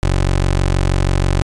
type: tone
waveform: 20% pulse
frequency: 46.25 Hz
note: F#1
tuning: in tune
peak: -8 dBFS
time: 0.03-1.42 s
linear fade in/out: 0 ms
effects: resampled to 22050 Hz